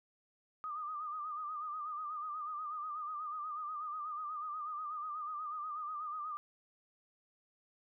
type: tone with vibrato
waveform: sine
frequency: 1218 Hz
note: D#6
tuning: 37 cents flat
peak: -38 dBFS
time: 0.64-6.37 s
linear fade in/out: 0 ms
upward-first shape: sine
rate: 8.2 Hz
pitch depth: 68 cents each way
effects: none